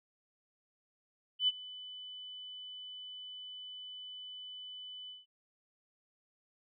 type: tone with ADSR envelope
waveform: sine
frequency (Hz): 3000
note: F#7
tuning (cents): +23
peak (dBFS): -24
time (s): 1.39-5.26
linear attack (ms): 89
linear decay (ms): 31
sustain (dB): -20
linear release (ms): 170
effects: none